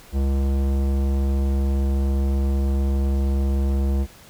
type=tone with tanh clipping; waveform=sine; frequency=68.2 Hz; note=C#2; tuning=28 cents flat; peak=-20 dBFS; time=0.12-4.07 s; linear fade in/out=50 ms; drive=17 dB; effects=pink hiss -47 dBFS RMS until 4.29 s